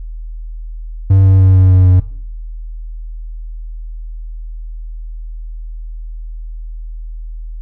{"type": "tone with pitch steps", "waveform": "triangle", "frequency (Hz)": [96.4, 95.4, 94.42, 93.44, 92.47, 91.52], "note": ["G2", "G2", "F#2", "F#2", "F#2", "F#2"], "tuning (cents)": [-28, -47, 36, 18, -1, -18], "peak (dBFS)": -3, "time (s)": [1.1, 2], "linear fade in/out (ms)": 5, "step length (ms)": 150, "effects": ["noise-tail reverb RT60 0.6 s tail -17 dB re dry", "added 40 Hz sine -23 dBFS peak until 7.61 s"]}